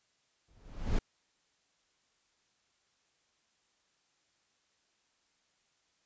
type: noise with exponential growth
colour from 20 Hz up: brown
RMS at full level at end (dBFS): -26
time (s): 0.48-0.99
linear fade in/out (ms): 5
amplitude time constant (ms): 110
effects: white hiss -74 dBFS RMS until 6.05 s + resampled to 16000 Hz